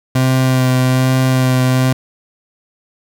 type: tone with vibrato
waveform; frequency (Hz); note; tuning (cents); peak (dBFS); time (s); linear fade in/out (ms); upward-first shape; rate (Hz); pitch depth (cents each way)
30% pulse; 129.2; C3; -21; -8; 0.15-1.93; 5; sine; 1.2; 15
effects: none